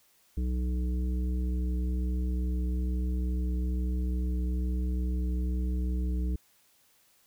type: harmonic tone with a mistuned harmonic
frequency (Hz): 61.74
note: B1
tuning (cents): 0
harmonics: 1 / 3 / 5 / 7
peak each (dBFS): -27 / -37 / -41 / -48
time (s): 0.37-6.36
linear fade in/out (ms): 5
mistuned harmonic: 1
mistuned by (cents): +31
effects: white hiss -65 dBFS RMS until 7.26 s